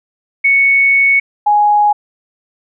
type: tone pair in turn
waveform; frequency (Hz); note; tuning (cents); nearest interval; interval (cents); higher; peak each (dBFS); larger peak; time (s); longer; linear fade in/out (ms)
sine; 2217 / 831.9; C#7 / G#5; 0 / +3; octave + perfect fourth; 1697; first; -7; neither; 0.44-1.2 / 1.46-1.93; first; 10
effects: none